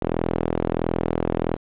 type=tone with band-pass filter; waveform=sawtooth; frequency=41.5 Hz; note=E1; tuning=12 cents sharp; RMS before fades=-24 dBFS; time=0.01-1.57 s; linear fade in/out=20 ms; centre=430 Hz; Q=1; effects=resampled to 8000 Hz + 7-bit